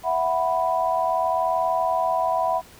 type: chord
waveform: sine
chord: E suspended second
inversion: none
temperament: equal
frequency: 659.3 / 740 / 987.8 Hz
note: E5 / F#5 / B5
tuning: 0 / 0 / 0 cents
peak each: -24 dBFS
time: 0.03-2.62 s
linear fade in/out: 50 ms
effects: pink hiss -48 dBFS RMS until 2.79 s